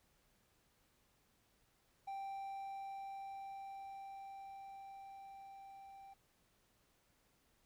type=tone with level ramp; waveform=triangle; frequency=784 Hz; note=G5; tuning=in tune; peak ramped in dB=-40 to -52 dBFS; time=2.07-6.14 s; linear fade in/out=10 ms; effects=pink hiss -75 dBFS RMS until 7.65 s